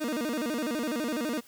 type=tone with vibrato; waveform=30% pulse; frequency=270 Hz; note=C#4; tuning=45 cents flat; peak=-26 dBFS; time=0-1.41 s; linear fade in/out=20 ms; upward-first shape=square; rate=12 Hz; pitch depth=230 cents each way; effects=white hiss -56 dBFS RMS until 1.47 s